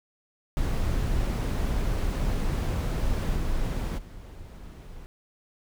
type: noise with level steps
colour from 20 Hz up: brown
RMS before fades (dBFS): -26 / -28 / -42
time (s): 0.57-5.06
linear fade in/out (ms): 0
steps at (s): 3.35 / 3.97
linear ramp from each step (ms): 20
effects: none